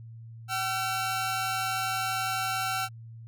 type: tone pair together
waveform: sawtooth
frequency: 762.1 / 1353 Hz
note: G5 / E6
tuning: -49 / +45 cents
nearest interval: minor seventh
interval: 994 cents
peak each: -27 dBFS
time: 0.48-2.89 s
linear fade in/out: 50 ms
effects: added 114 Hz sine -42 dBFS peak until 3.27 s